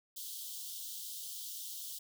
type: high-pass noise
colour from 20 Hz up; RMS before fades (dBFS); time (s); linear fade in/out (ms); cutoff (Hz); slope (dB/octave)
white; -44; 0.16-1.99; 10; 3000; 96
effects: none